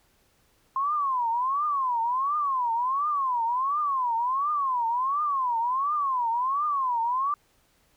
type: tone with vibrato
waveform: sine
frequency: 1050 Hz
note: C6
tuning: 6 cents sharp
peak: -23 dBFS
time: 0.76-7.34 s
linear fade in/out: 2 ms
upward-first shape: triangle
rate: 1.4 Hz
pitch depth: 270 cents each way
effects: pink hiss -65 dBFS RMS until 7.96 s